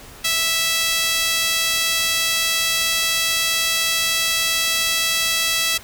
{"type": "tone with high-pass filter", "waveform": "sawtooth", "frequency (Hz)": 657, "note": "E5", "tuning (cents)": -6, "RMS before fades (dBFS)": -20, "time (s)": [0.24, 5.78], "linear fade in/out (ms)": 10, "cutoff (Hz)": 2900, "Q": 1.1, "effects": ["pink hiss -41 dBFS RMS until 5.83 s"]}